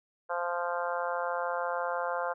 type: harmonic tone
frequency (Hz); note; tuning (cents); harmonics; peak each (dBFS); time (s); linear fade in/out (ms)
174.1; F3; -5; 3 / 4 / 5 / 6 / 7 / 8 / 9; -34 / -36 / -37 / -37 / -41 / -38 / -43; 0.29-2.34; 20
effects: none